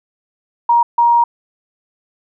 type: tone bursts at uneven times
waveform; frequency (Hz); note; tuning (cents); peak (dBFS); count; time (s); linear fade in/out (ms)
sine; 944; A#5; +22; -8; 2; 0.69-0.83 / 0.98-1.24; 5
effects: none